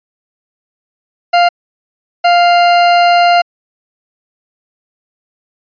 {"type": "tone bursts at uneven times", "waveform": "40% pulse", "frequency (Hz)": 698.5, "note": "F5", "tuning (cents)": 0, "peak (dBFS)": -5, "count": 2, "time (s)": [[1.33, 1.49], [2.24, 3.42]], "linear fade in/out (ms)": 10, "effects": ["resampled to 11025 Hz"]}